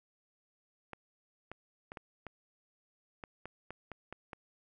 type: clicks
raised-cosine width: 0.5 ms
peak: -28 dBFS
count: 11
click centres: 0.933 / 1.516 / 1.919 / 1.972 / 2.267 / 3.238 / 3.456 / 3.706 / 3.917 / 4.126 / 4.332 s
effects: none